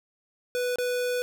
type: tone with dropouts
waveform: square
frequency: 493.9 Hz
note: B4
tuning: in tune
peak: -26 dBFS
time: 0.55-1.22 s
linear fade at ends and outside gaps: 0 ms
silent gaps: 0.758-0.785 s
effects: none